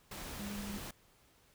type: tone in noise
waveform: sine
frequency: 203.5 Hz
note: G#3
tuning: 35 cents flat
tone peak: -41 dBFS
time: 0.39-0.78 s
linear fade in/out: 5 ms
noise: pink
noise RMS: -45 dBFS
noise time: 0.11-0.91 s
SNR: +1 dB
effects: pink hiss -67 dBFS RMS until 1.54 s